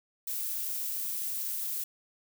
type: noise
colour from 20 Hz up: violet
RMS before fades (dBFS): -34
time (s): 0.27-1.84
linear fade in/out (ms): 5
effects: none